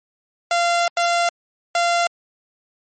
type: tone bursts at uneven times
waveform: sawtooth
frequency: 690 Hz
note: F5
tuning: 21 cents flat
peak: -12 dBFS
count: 3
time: 0.51-0.88 / 0.97-1.29 / 1.75-2.07 s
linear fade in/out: 2 ms
effects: MP3 32 kbps

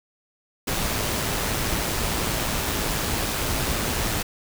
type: noise with amplitude modulation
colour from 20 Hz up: pink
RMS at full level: -24 dBFS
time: 0.67-4.23 s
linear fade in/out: 10 ms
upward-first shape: sine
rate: 110 Hz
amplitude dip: 30%
effects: none

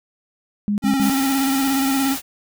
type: tone bursts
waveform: sine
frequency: 205.8 Hz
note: G#3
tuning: 16 cents flat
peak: -17 dBFS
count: 3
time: 0.68-1.097 s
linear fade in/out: 0 ms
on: 99 ms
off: 60 ms
type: tone with vibrato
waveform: square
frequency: 270.8 Hz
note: C#4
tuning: 40 cents flat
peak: -18 dBFS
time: 0.82-2.17 s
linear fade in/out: 50 ms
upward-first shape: square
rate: 17 Hz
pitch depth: 29 cents each way
type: noise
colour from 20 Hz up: white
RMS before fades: -28 dBFS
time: 0.99-2.22 s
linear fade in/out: 50 ms
effects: none

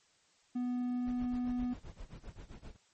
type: tone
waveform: triangle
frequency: 246.9 Hz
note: B3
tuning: in tune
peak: -30 dBFS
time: 0.55-1.74 s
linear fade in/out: 10 ms
type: noise with tremolo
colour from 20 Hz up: brown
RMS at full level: -45 dBFS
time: 1.06-2.77 s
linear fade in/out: 10 ms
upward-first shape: sine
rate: 7.6 Hz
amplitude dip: 90%
effects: white hiss -69 dBFS RMS until 2.93 s + MP3 32 kbps

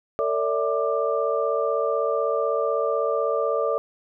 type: tone cluster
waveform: sine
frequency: 450 / 570 / 646 / 1186 Hz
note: A4 / C#5 / E5 / D6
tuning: +39 / +48 / -35 / +17 cents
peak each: -25 / -25 / -28 / -28 dBFS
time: 0.19-3.78 s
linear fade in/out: 0 ms
effects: none

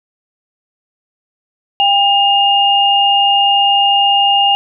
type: tone pair together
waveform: sine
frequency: 798 / 2831 Hz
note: G5 / F7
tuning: +31 / +23 cents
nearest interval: octave + minor seventh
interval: 2192 cents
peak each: -11 dBFS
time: 1.8-4.55 s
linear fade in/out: 0 ms
effects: none

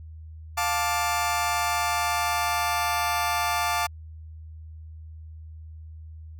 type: chord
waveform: sawtooth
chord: D minor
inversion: first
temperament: just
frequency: 704.8 / 881 / 1174.7 Hz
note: F5 / A5 / D6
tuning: +16 / +2 / 0 cents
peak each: -24 dBFS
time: 0.57-3.87 s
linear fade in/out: 10 ms
effects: added 79 Hz sine -39 dBFS peak until 6.39 s

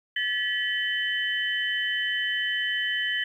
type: tone cluster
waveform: sine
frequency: 1733 / 1938 / 3041 Hz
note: A6 / B6 / F#7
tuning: -27 / -33 / +47 cents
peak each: -29 dBFS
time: 0.16-3.24 s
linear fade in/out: 5 ms
effects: 10-bit

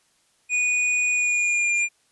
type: tone with pitch glide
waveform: square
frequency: 2466 to 2401 Hz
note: D#7 to D7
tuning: -16 to +38 cents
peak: -20 dBFS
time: 0.49-1.89 s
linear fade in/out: 50 ms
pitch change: -46 cents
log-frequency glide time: 1.13-1.73 s
effects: white hiss -64 dBFS RMS until 2.11 s + resampled to 24000 Hz

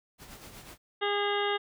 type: noise with tremolo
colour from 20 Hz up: pink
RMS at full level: -46 dBFS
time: 0.18-0.78 s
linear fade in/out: 50 ms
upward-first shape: sine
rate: 8.2 Hz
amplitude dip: 50%
type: harmonic tone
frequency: 408 Hz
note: G#4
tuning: 31 cents flat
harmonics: 1 / 2 / 3 / 4 / 5 / 7 / 8 / 9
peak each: -30 / -33 / -35 / -36 / -37 / -38 / -39 / -40 dBFS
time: 1.01-1.58 s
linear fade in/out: 20 ms
effects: none

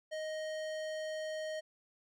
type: tone with hard clipping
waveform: sine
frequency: 624 Hz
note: D#5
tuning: 5 cents sharp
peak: -39 dBFS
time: 0.11-1.61 s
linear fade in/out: 20 ms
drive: 17 dB
effects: none

